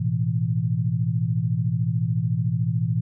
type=chord; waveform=sine; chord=A suspended second; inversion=none; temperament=just; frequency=110 / 123.75 / 165 Hz; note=A2 / B2 / E3; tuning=0 / +4 / +2 cents; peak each=-25 / -24 / -25 dBFS; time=0-3.01 s; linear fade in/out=10 ms; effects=none

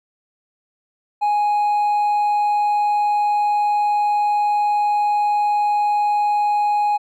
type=tone with hard clipping; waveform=sine; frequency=830.6 Hz; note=G#5; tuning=in tune; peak=-16 dBFS; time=1.21-6.98 s; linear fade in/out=20 ms; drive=2 dB; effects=none

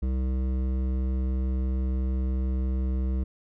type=tone with hard clipping; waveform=sine; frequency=64.5 Hz; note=C2; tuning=24 cents flat; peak=-26 dBFS; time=0.02-3.24 s; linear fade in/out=10 ms; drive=12 dB; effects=none

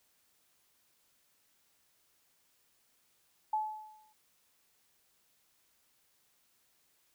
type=tone with exponential decay; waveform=sine; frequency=861 Hz; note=A5; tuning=38 cents flat; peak=-27 dBFS; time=3.53-4.13 s; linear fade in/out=5 ms; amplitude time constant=130 ms; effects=white hiss -72 dBFS RMS until 7.14 s

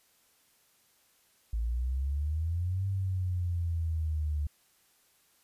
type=exponential two-way sweep; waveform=sine; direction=up then down; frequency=54.4 to 98 to 73.1 Hz; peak=-28 dBFS; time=1.53-4.47 s; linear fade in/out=5 ms; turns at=2.87 s; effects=white hiss -67 dBFS RMS until 5.43 s + resampled to 32000 Hz

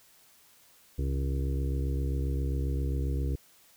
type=harmonic tone; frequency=67.5 Hz; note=C#2; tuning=45 cents flat; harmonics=1 / 2 / 4 / 5 / 6 / 7; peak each=-28 / -34 / -40 / -42 / -44 / -45 dBFS; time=0.98-3.36 s; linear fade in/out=10 ms; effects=white hiss -60 dBFS RMS until 3.76 s

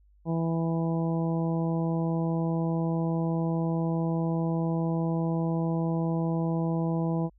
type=harmonic tone; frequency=164.81 Hz; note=E3; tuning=in tune; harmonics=1 / 2 / 3 / 4 / 5 / 6; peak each=-26 / -32 / -36 / -38 / -40 / -42 dBFS; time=0.25-7.3 s; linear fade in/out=50 ms; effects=added 50 Hz sine -57 dBFS peak until 7.38 s

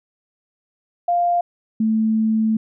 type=tone pair in turn; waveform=sine; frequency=698.5 / 220 Hz; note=F5 / A3; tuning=0 / 0 cents; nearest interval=octave + minor sixth; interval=2000 cents; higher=first; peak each=-15 dBFS; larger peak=neither; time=1.08-1.41 / 1.8-2.57 s; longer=second; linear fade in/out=5 ms; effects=none

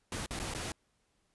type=noise with dropouts; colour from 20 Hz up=pink; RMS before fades=-38 dBFS; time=0.12-0.72 s; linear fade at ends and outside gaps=1 ms; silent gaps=0.261-0.308 / 0.391-0.399 / 0.538-0.548 s; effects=pink hiss -75 dBFS RMS until 1.34 s + resampled to 24000 Hz

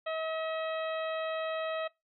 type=harmonic tone; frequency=640 Hz; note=D#5; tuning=49 cents sharp; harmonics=1 / 2 / 3 / 4 / 5 / 6; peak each=-33 / -39 / -43 / -45 / -47 / -49 dBFS; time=0.06-1.88 s; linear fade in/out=10 ms; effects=noise-tail reverb RT60 0.2 s tail -22 dB re dry

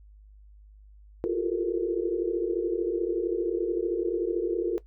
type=tone cluster; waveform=sine; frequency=338.8 / 352.2 / 387.7 / 441.8 / 473.4 Hz; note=E4 / F4 / G4 / A4 / A#4; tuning=+48 / +15 / -19 / +7 / +27 cents; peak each=-34 / -28 / -34 / -30 / -33 dBFS; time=1.24-4.78 s; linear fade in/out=0 ms; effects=noise-tail reverb RT60 0.1 s tail -17 dB re dry + added 51 Hz sine -49 dBFS peak until 4.86 s

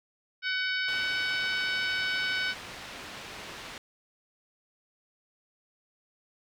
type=harmonic tone; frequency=751 Hz; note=F#5; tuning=26 cents sharp; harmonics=2 / 3 / 4 / 5 / 6 / 7; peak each=-30 / -34 / -36 / -38 / -40 / -41 dBFS; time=0.42-2.55 s; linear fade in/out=50 ms
type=low-pass noise; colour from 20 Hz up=white; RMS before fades=-43 dBFS; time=0.88-3.78 s; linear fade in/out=2 ms; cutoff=3300 Hz; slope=12 dB/octave
effects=none

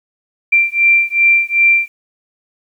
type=beating tone pair; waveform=sine; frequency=2359 / 2361.6 Hz; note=D7 / D7; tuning=+7 / +9 cents; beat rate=2.6 Hz; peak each=-12 dBFS; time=0.52-1.88 s; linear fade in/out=10 ms; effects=8-bit

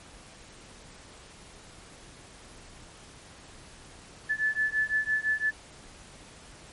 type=beating tone pair; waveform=sine; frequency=1735 / 1740.9 Hz; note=A6 / A6; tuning=-25 / -19 cents; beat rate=5.9 Hz; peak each=-28 dBFS; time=4.29-5.51 s; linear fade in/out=20 ms; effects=pink hiss -50 dBFS RMS until 6.72 s + MP3 48 kbps

